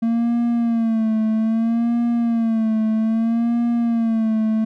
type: tone with vibrato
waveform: triangle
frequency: 227.5 Hz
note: A#3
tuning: 42 cents flat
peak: -14 dBFS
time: 0.02-4.65 s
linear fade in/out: 10 ms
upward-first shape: sine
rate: 0.62 Hz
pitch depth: 67 cents each way
effects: none